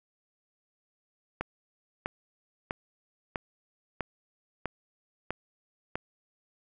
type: click train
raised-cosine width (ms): 0.5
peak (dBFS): -16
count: 8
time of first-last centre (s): 1.41-5.955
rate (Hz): 1.54
effects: none